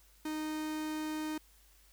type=tone; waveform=45% pulse; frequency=309.2 Hz; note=D#4; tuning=11 cents flat; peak=-35 dBFS; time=0.25-1.38 s; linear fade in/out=5 ms; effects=added 50 Hz sine -63 dBFS peak until 1.92 s + white hiss -65 dBFS RMS until 1.92 s